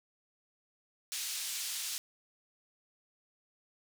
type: band-pass noise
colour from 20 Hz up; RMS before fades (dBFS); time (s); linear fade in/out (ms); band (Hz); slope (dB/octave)
pink; -38; 1.12-1.98; 0; 3800 to 12000; 12
effects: none